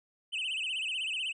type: tone with vibrato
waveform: triangle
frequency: 2800 Hz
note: F7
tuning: 4 cents sharp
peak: -30 dBFS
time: 0.32-1.33 s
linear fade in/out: 20 ms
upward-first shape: sine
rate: 16 Hz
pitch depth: 180 cents each way
effects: resampled to 24000 Hz